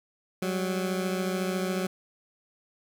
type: beating tone pair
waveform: 20% pulse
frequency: 185 / 199 Hz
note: F#3 / G3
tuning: 0 / +26 cents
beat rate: 14 Hz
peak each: -23 / -30 dBFS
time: 0.42-1.87 s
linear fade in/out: 5 ms
effects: none